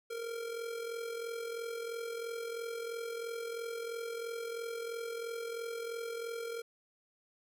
square tone with amplitude modulation, 463.3 Hz, A#4, 11 cents flat, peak -36 dBFS, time 0.1-6.62 s, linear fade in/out 10 ms, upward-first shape sine, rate 43 Hz, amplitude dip 55%, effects none

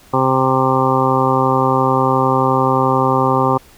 harmonic tone, 131.4 Hz, C3, 8 cents sharp, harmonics 1 / 2 / 3 / 4 / 6 / 7 / 8 / 9, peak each -20 / -20 / -20 / -20 / -20 / -20 / -20 / -20 dBFS, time 0.13-3.58 s, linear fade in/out 10 ms, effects pink hiss -46 dBFS RMS until 3.77 s

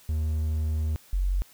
triangle / sine tone pair in turn, 77.78 / 46.15 Hz, D#2 / F#1, 0 / -4 cents, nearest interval major sixth, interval 904 cents, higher first, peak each -22 dBFS, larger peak neither, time 0.09-0.96 / 1.13-1.42 s, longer first, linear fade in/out 0 ms, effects white hiss -55 dBFS RMS until 1.53 s

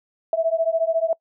sine beating tone pair, 649 / 663 Hz, E5 / E5, -27 / +10 cents, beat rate 14 Hz, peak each -21 dBFS, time 0.33-1.13 s, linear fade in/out 2 ms, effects noise-tail reverb RT60 0.1 s tail -25 dB re dry

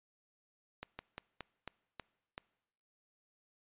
slowing click train, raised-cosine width 0.3 ms, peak -26 dBFS, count 7, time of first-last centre 0.83-2.379 s, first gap 160 ms, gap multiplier 1.19, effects noise-tail reverb RT60 0.9 s tail -23 dB re dry + resampled to 8000 Hz

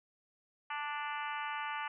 harmonic tone, 293.7 Hz, D4, in tune, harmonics 3 / 4 / 5 / 6 / 7 / 8 / 9 / 10, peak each -40 / -42 / -44 / -46 / -47 / -48 / -49 / -50 dBFS, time 0.7-1.88 s, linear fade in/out 5 ms, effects none

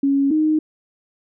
sine tone pair in turn, 277.2 / 309.7 Hz, C#4 / D#4, 0 / -8 cents, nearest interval major second, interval 192 cents, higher second, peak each -14 dBFS, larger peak neither, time 0.03-0.31 / 0.31-0.59 s, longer neither, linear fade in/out 5 ms, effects none

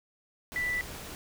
sine tone in noise, 1975.5 Hz, B6, in tune, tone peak -28 dBFS, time 0.56-0.81 s, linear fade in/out 0 ms, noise pink, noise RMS -42 dBFS, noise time 0.52-1.15 s, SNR +11 dB, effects none

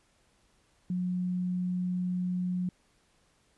sine tone, 180.7 Hz, F#3, 41 cents flat, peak -28 dBFS, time 0.9-2.69 s, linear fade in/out 2 ms, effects pink hiss -68 dBFS RMS until 3.57 s + resampled to 24000 Hz

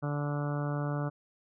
harmonic tone, 145.6 Hz, D3, 15 cents flat, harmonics 1 / 2 / 3 / 4 / 5 / 6 / 7 / 8 / 9 / 10, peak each -31 / -38 / -43 / -40 / -45 / -47 / -49 / -45 / -46 / -47 dBFS, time 0.02-1.1 s, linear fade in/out 20 ms, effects none

